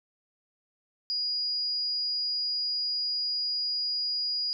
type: tone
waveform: sine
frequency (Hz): 4885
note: D#8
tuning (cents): -33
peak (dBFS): -27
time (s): 1.1-4.53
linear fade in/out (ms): 0
effects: 11-bit